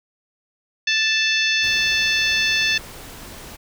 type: harmonic tone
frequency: 880 Hz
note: A5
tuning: in tune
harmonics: 2 / 3 / 4 / 5 / 6 / 7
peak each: -22 / -21 / -23 / -27 / -28 / -31 dBFS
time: 0.87-2.78 s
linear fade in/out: 5 ms
type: noise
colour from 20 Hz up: pink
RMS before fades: -38 dBFS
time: 1.62-3.57 s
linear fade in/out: 20 ms
effects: none